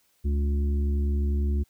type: harmonic tone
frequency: 71.4 Hz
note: D2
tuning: 48 cents flat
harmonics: 1 / 3 / 4 / 5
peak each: -22 / -34 / -44 / -39 dBFS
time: 0.24-1.64 s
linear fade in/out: 20 ms
effects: white hiss -67 dBFS RMS until 1.69 s